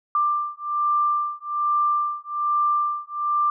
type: beating tone pair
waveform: sine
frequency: 1184 / 1185.2 Hz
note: D6 / D6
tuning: +14 / +15 cents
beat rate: 1.2 Hz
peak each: -23 dBFS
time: 0.15-3.5 s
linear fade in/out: 2 ms
effects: none